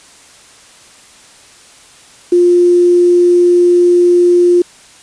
sine tone with quantisation, 352.1 Hz, F4, 14 cents sharp, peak -5 dBFS, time 2.32-4.62 s, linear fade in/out 5 ms, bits 5, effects white hiss -41 dBFS RMS until 5.02 s + resampled to 22050 Hz

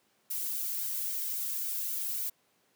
violet noise with flanger, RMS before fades -34 dBFS, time 0.3-2.3 s, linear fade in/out 10 ms, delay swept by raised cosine 1.3 to 1.92 ms, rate 3.7 Hz, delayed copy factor +0.55, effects pink hiss -70 dBFS RMS until 2.75 s + high-pass 200 Hz 12 dB/octave

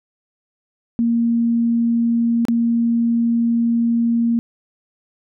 sine tone with dropouts, 233.1 Hz, A#3, in tune, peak -14 dBFS, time 0.99-4.39 s, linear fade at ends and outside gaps 0 ms, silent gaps 2.452-2.484 s, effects none

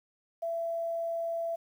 sine tone with quantisation, 669 Hz, E5, 25 cents sharp, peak -30 dBFS, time 0.42-1.56 s, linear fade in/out 10 ms, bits 10, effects none

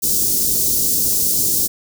white band-stop noise, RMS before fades -17 dBFS, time 0.02-1.68 s, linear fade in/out 20 ms, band 430 to 5200 Hz, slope 24 dB/octave, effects none

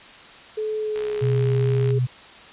sine tone with pitch glide, 431.2 to 410.8 Hz, A4 to G#4, -35 to -19 cents, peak -23 dBFS, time 0.57-1.99 s, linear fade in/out 10 ms, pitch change -84 cents, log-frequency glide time 0.78-1.51 s
click train, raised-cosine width 0.3 ms, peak -21 dBFS, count 62, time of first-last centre 0.96-1.906 s, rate 64.5 Hz
sine tone, 125.3 Hz, B2, 25 cents sharp, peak -18 dBFS, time 1.21-2.07 s, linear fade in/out 20 ms
effects white hiss -44 dBFS RMS until 2.52 s + resampled to 8000 Hz

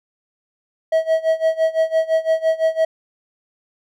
triangle tone with tremolo, 644 Hz, E5, 41 cents flat, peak -10 dBFS, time 0.92-2.85 s, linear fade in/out 5 ms, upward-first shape sine, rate 5.9 Hz, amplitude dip 90%, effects none

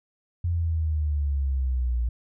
sine exponential sweep, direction down, 87.31 to 58.27 Hz, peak -22 dBFS, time 0.44-2.09 s, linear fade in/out 5 ms, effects none

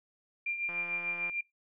sine tone with tremolo, 2385 Hz, D7, 26 cents sharp, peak -29 dBFS, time 0.46-1.41 s, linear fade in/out 5 ms, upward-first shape triangle, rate 6.7 Hz, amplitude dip 65%
click train, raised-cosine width 0.5 ms, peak -32 dBFS, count 106, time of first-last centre 0.69-1.297 s, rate 173 Hz
effects noise-tail reverb RT60 0.2 s tail -24 dB re dry

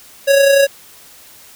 square tone with amplitude modulation, 554.4 Hz, C#5, in tune, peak -7 dBFS, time 0.27-0.67 s, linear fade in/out 20 ms, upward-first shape sine, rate 30.8 Hz, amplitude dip 40%, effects white hiss -42 dBFS RMS until 1.55 s

